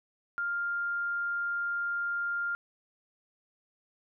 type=tone; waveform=sine; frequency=1400 Hz; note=F6; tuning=4 cents sharp; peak=-29 dBFS; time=0.38-2.55 s; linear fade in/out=0 ms; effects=none